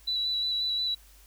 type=tone with vibrato; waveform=sine; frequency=3948 Hz; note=B7; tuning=1 cent flat; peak=-26 dBFS; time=0.07-0.95 s; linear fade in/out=10 ms; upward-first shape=square; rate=5.6 Hz; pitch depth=13 cents each way; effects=added 50 Hz sine -54 dBFS peak until 1.26 s + white hiss -58 dBFS RMS until 1.26 s